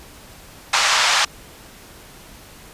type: band-pass noise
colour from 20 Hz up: pink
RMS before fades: -17 dBFS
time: 0.73-1.25 s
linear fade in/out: 5 ms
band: 820 to 7000 Hz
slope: 24 dB/octave
effects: pink hiss -43 dBFS RMS until 2.73 s + resampled to 32000 Hz